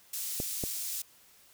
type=high-pass noise; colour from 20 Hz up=pink; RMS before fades=-36 dBFS; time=0.13-1.02 s; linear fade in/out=5 ms; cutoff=6700 Hz; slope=12 dB/octave
type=clicks; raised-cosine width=2 ms; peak=-20 dBFS; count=2; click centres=0.401 / 0.638 s
effects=white hiss -60 dBFS RMS until 1.53 s